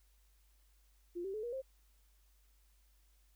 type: tone with pitch steps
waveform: sine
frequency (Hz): 349.2 / 387.5 / 429.9 / 477 / 529.3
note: F4 / G4 / A4 / A#4 / C5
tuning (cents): 0 / -20 / -40 / +40 / +20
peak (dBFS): -38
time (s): 1.15-1.62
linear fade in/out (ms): 20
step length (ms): 94
effects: added 50 Hz sine -66 dBFS peak until 3.35 s + white hiss -75 dBFS RMS until 3.35 s